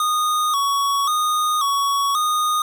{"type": "tone with vibrato", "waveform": "square", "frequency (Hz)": 1174.7, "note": "D6", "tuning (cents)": 0, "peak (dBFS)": -18, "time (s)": [0, 2.62], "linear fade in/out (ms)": 2, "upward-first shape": "square", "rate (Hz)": 0.93, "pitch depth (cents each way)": 83, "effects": []}